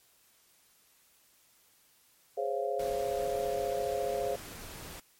sine chord, Db major seventh, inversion second, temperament just, 415.8 / 519.7 / 554.4 / 693 Hz, Ab4 / C5 / Db5 / F5, +2 / -12 / 0 / -14 cents, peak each -35 dBFS, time 2.37-4.36 s, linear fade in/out 10 ms
pink noise, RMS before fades -45 dBFS, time 2.79-5 s, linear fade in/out 5 ms
effects white hiss -65 dBFS RMS until 5.19 s + MP3 64 kbps

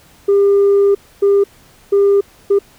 sine tone bursts at uneven times, 400 Hz, G4, 35 cents sharp, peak -6 dBFS, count 4, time 0.28-0.95 / 1.22-1.44 / 1.92-2.21 / 2.5-2.59 s, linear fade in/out 10 ms, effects tanh soft clip ceiling -6 dBFS + pink hiss -47 dBFS RMS until 2.78 s

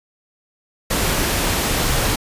pink noise, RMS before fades -19 dBFS, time 0.9-2.16 s, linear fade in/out 10 ms, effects resampled to 32000 Hz

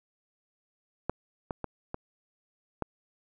clicks, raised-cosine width 1 ms, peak -14 / -18 / -19 / -20 / -16 dBFS, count 5, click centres 1.096 / 1.508 / 1.643 / 1.944 / 2.823 s, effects none

